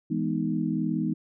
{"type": "chord", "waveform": "sine", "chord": "E major seventh", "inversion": "none", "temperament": "equal", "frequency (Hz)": [164.81, 207.7, 246.9, 311.1], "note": ["E3", "G#3", "B3", "D#4"], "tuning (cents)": [0, 0, 0, 0], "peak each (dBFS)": -30, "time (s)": [0.1, 1.14], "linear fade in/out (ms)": 10, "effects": []}